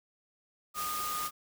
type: tone in noise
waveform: sine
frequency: 1228 Hz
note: D#6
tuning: 23 cents flat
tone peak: -34 dBFS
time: 0.74-1.31 s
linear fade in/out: 50 ms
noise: white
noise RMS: -38 dBFS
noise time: 0.74-1.31 s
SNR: +1 dB
effects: none